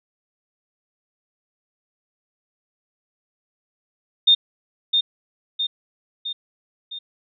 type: tone with echo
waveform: sine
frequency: 3647 Hz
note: A#7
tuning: 39 cents flat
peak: -10 dBFS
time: 4.27-4.35 s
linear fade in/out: 10 ms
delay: 660 ms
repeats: 4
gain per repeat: -5 dB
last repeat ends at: 6.99 s
effects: none